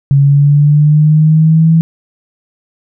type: linear sweep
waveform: sine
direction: up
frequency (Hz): 138.59 to 164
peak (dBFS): -4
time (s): 0.11-1.81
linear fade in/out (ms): 0
effects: none